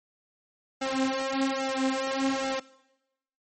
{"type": "tone with flanger", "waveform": "sawtooth", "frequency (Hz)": 267, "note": "C4", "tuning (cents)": 35, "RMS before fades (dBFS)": -28, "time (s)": [0.81, 2.6], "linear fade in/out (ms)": 10, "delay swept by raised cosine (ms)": [1.4, 5.9], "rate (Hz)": 1.2, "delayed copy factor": 0.95, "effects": ["noise-tail reverb RT60 0.9 s tail -19 dB re dry", "MP3 32 kbps"]}